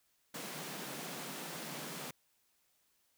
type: high-pass noise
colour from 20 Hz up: pink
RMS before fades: -44 dBFS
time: 0.34-2.11 s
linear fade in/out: 5 ms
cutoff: 140 Hz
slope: 96 dB/octave
effects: white hiss -75 dBFS RMS until 3.17 s